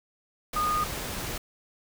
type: tone in noise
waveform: sine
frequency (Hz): 1228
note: D#6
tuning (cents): -23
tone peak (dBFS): -24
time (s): 0.56-0.84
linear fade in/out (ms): 5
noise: pink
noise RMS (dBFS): -34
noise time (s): 0.53-1.38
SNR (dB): +7
effects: none